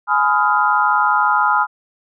sine chord, F half-diminished seventh, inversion first, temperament just, 838.1 / 1005.8 / 1257.2 / 1396.9 Hz, Ab5 / Cb6 / Eb6 / F6, +16 / +31 / +18 / 0 cents, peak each -18 dBFS, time 0.07-1.67 s, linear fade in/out 50 ms, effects none

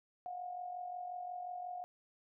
sine tone with amplitude modulation, 720 Hz, F#5, 47 cents flat, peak -38 dBFS, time 0.26-1.84 s, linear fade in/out 0 ms, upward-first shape sine, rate 45.6 Hz, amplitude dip 55%, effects none

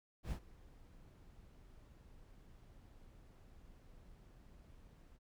brown noise with ADSR envelope, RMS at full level -39 dBFS, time 0.23-5.19 s, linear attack 79 ms, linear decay 85 ms, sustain -21 dB, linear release 40 ms, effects none

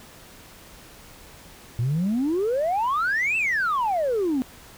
sine exponential two-way sweep, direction up then down, 113.3 to 2714 to 245.4 Hz, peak -19 dBFS, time 1.79-4.42 s, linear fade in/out 0 ms, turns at 3.37 s, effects tanh soft clip ceiling -18 dBFS + pink hiss -47 dBFS RMS until 4.77 s

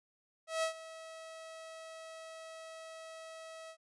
sawtooth tone with ADSR envelope, 646 Hz, E5, 35 cents flat, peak -26 dBFS, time 0.47-3.77 s, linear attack 160 ms, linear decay 100 ms, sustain -17 dB, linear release 71 ms, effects resampled to 24000 Hz

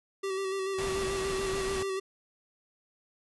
square tone with vibrato, 385.6 Hz, G4, 28 cents flat, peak -31 dBFS, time 0.23-2 s, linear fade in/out 10 ms, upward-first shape square, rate 6.9 Hz, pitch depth 25 cents each way
pink noise, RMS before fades -37 dBFS, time 0.78-1.83 s, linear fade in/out 5 ms
effects resampled to 24000 Hz

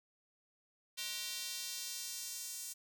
square tone with high-pass filter sweep, 211.1 Hz, G#3, 29 cents sharp, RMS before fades -43 dBFS, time 0.97-2.74 s, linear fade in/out 20 ms, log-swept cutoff 3400 to 7100 Hz, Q 1.3, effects none

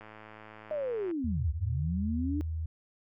click train, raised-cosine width 0.5 ms, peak -33 dBFS, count 120, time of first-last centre 0.01-1.112 s, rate 108 Hz
sine linear two-way sweep, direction down then up, 625 to 63.8 to 304.6 Hz, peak -30 dBFS, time 0.71-2.41 s, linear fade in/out 0 ms, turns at 1.5 s
sine tone with pitch glide, 81.4 to 80.14 Hz, E2 to E2, -21 to -48 cents, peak -31 dBFS, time 1.24-2.66 s, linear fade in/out 5 ms, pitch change -27 cents, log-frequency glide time 1.74-2.2 s
effects none

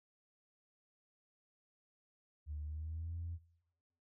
sine tone with pitch glide, 75 to 84.67 Hz, D2 to E2, +37 to +47 cents, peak -39 dBFS, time 2.46-3.39 s, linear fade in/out 50 ms, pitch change +210 cents, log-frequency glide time 2.64-3.15 s, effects noise-tail reverb RT60 0.9 s tail -20 dB re dry + tanh soft clip ceiling -35 dBFS

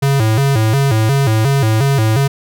square tone with vibrato, 123.3 Hz, B2, 2 cents flat, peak -11 dBFS, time 0.02-2.28 s, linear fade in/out 10 ms, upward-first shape square, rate 2.8 Hz, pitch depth 200 cents each way, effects none

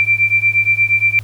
sine beating tone pair, 2349 / 2357.5 Hz, D7 / D7, 0 / +6 cents, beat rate 8.5 Hz, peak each -14 dBFS, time 0-1.19 s, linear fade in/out 0 ms, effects added 106 Hz sine -29 dBFS peak until 1.23 s + pink hiss -45 dBFS RMS until 1.23 s

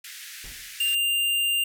pink band-pass noise, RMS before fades -41 dBFS, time 0.04-0.95 s, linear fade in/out 5 ms, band 1600 to 16000 Hz, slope 48 dB/octave
brown noise with exponential decay, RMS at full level -42 dBFS, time 0.44-0.87 s, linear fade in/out 1 ms, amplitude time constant 93 ms
square tone, 2794 Hz, F7, in tune, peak -22 dBFS, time 0.8-1.64 s, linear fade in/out 5 ms
effects none

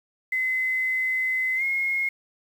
sine tone with pitch glide, 2040 to 2154 Hz, C7 to C7, -44 to +50 cents, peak -22 dBFS, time 0.32-2.09 s, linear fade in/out 5 ms, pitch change +94 cents, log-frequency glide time 1.56-1.63 s, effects 8-bit

